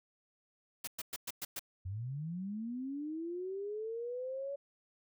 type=noise bursts; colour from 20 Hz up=white; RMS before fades=-40 dBFS; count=6; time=0.84-1.594 s; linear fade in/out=5 ms; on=34 ms; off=110 ms
type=linear sweep; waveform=sine; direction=up; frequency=87.31 to 567 Hz; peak=-37 dBFS; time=1.85-4.56 s; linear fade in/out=10 ms
effects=none